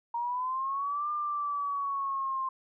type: linear two-way sweep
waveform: sine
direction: up then down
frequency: 933 to 1200 to 1051 Hz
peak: -29 dBFS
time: 0.14-2.49 s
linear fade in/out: 5 ms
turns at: 1.11 s
effects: none